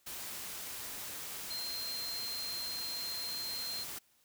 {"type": "tone in noise", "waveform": "sine", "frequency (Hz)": 4167, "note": "C8", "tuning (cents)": -8, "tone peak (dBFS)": -38, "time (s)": [1.5, 3.84], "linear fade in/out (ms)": 10, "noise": "white", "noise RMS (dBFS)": -43, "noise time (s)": [0.06, 3.99], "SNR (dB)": 2, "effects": ["white hiss -70 dBFS RMS until 4.24 s"]}